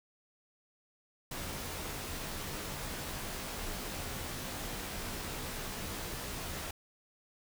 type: noise with comb filter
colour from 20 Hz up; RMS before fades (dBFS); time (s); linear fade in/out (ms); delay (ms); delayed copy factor
pink; -40; 1.31-6.71; 5; 18; -0.6
effects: none